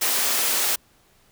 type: high-pass noise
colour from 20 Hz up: white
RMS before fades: -22 dBFS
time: 0.01-0.76 s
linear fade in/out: 10 ms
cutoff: 300 Hz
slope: 12 dB/octave
effects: pink hiss -59 dBFS RMS until 1.31 s